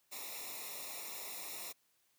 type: noise with comb filter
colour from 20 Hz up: white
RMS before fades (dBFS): -45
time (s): 0.11-1.73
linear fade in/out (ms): 20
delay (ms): 0.64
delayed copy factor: -1
effects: white hiss -75 dBFS RMS until 2.18 s + high-pass 80 Hz 12 dB/octave